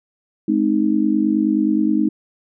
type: chord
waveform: sine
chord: Ab major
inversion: none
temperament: equal with one note detuned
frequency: 212.1 / 261.6 / 311.1 Hz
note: Ab3 / C4 / Eb4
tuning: +37 / 0 / 0 cents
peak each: -19 / -21 / -17 dBFS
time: 0.48-2.09 s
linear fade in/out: 5 ms
effects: none